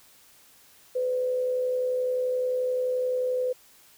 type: tone with amplitude modulation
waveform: sine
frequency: 504 Hz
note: B4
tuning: 35 cents sharp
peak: -22 dBFS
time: 0.95-3.53 s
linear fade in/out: 10 ms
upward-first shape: sine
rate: 71.5 Hz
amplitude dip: 35%
effects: white hiss -56 dBFS RMS until 3.97 s